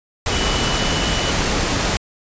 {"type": "tone in noise", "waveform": "sine", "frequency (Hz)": 2960, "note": "F#7", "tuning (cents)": 0, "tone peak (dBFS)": -26, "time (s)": [0.32, 1.31], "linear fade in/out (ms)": 2, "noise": "pink", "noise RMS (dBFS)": -19, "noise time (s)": [0.26, 1.97], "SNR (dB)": -10, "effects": ["resampled to 16000 Hz"]}